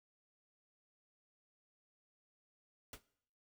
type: noise with exponential decay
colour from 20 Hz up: pink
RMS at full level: -44 dBFS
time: 2.93-3.02 s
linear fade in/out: 2 ms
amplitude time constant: 19 ms
effects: noise-tail reverb RT60 0.7 s tail -20 dB re dry